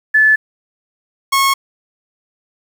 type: tone pair in turn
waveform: sine / sawtooth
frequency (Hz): 1735 / 1093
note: A6 / C#6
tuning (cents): -25 / -25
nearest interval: minor sixth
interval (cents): 800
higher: first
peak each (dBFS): -7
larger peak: neither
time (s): 0.14-0.36 / 1.32-1.54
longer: neither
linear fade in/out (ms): 10
effects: 7-bit